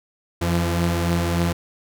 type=tone pair together; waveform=sawtooth; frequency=86.89 / 170.3 Hz; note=F2 / F3; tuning=-8 / -43 cents; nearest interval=octave; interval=1165 cents; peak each=-18 dBFS; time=0.41-1.53 s; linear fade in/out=10 ms; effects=none